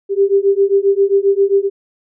sine beating tone pair, 392 / 399.5 Hz, G4 / G4, 0 / +33 cents, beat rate 7.5 Hz, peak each -13 dBFS, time 0.09-1.7 s, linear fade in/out 50 ms, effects none

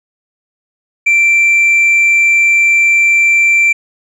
sine tone with tanh clipping, 2349 Hz, D7, in tune, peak -7 dBFS, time 1.06-3.73 s, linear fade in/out 10 ms, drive 2 dB, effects none

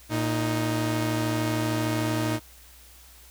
sawtooth tone pair together, 114.95 / 311.7 Hz, A#2 / D#4, -24 / +3 cents, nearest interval octave + perfect fourth, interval 1727 cents, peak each -23 dBFS, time 0.09-2.4 s, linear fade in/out 50 ms, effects added 60 Hz sine -52 dBFS peak until 3.3 s + white hiss -52 dBFS RMS until 3.3 s

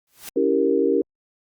white noise with exponential growth, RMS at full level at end -32 dBFS, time 0.07-0.29 s, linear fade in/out 2 ms, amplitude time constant 47 ms
sine chord, C# diminished seventh, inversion none, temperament equal with one note detuned, 281.5 / 329.6 / 392 / 466.2 Hz, C#4 / E4 / G4 / Bb4, +27 / 0 / 0 / 0 cents, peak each -23 / -24 / -21 / -21 dBFS, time 0.36-1.02 s, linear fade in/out 5 ms
effects Opus 48 kbps

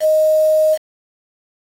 sine tone with quantisation, 623 Hz, D#5, 2 cents sharp, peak -10 dBFS, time 0-0.78 s, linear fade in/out 50 ms, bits 5, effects AAC 48 kbps

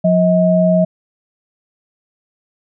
sine tone pair together, 178.4 / 635.1 Hz, F3 / D#5, +37 / +35 cents, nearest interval octave + minor seventh, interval 2198 cents, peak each -12 dBFS, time 0.04-0.85 s, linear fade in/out 10 ms, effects none

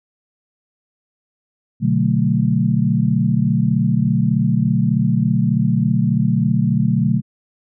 sine chord, B minor seventh, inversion none, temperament equal, 123.47 / 146.83 / 185 / 220 Hz, B2 / D3 / F#3 / A3, 0 / 0 / 0 / 0 cents, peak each -19 dBFS, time 1.8-7.22 s, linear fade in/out 50 ms, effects none

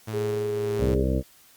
sawtooth tone with tremolo, 110 Hz, A2, in tune, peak -25 dBFS, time 0.07-0.95 s, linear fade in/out 10 ms, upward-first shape triangle, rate 1.7 Hz, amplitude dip 45%
sine tone with pitch glide, 415.3 to 405.3 Hz, G#4 to G#4, 0 to -42 cents, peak -25 dBFS, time 0.13-1.04 s, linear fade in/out 20 ms, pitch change -42 cents, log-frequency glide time 0.48-0.83 s
harmonic tone, 65.1 Hz, C2, 8 cents flat, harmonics 1 / 2 / 3 / 4 / 5 / 7 / 8 / 9, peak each -25 / -28 / -30 / -31 / -32 / -33 / -34 / -35 dBFS, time 0.78-1.23 s, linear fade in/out 50 ms
effects white hiss -55 dBFS RMS until 1.56 s + Opus 48 kbps

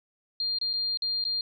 sine tone with dropouts, 4200 Hz, C8, 6 cents sharp, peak -26 dBFS, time 0.4-1.41 s, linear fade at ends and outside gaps 2 ms, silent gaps 0.586-0.613 / 0.732-0.736 / 0.973-1.021 / 1.241-1.251 s, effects none

